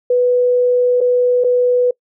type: tone with dropouts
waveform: sine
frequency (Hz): 493.9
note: B4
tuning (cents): 0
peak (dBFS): -10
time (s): 0.1-1.91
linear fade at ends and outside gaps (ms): 5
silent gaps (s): 1.006-1.011 / 1.439-1.444
effects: noise-tail reverb RT60 0.1 s tail -25 dB re dry